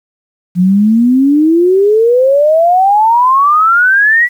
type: exponential sweep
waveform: sine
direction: up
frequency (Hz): 174.61 to 1975.5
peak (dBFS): -5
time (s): 0.55-4.29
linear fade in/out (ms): 50
effects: 7-bit